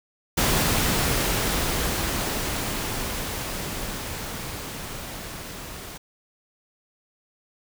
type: noise with level ramp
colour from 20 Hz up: pink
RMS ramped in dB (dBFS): -21 to -38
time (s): 0.37-5.98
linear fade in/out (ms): 10
effects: none